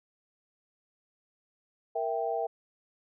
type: chord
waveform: sine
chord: E diminished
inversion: second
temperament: equal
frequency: 466.2 / 659.3 / 784 Hz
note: Bb4 / E5 / G5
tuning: 0 / 0 / 0 cents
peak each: -33 / -32 / -33 dBFS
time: 1.95-2.47 s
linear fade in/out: 10 ms
effects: none